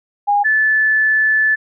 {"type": "tone pair in turn", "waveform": "sine", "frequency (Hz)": [817, 1741.2], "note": ["G#5", "A6"], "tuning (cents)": [-29, -19], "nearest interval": "octave + minor second", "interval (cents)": 1310, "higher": "second", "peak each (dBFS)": -11, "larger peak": "neither", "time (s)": [[0.27, 0.44], [0.44, 1.56]], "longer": "second", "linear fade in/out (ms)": 20, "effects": []}